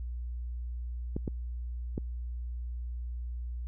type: clicks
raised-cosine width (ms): 3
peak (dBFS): -19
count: 3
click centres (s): 1.165 / 1.278 / 1.979
effects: added 60 Hz sine -34 dBFS peak until 3.67 s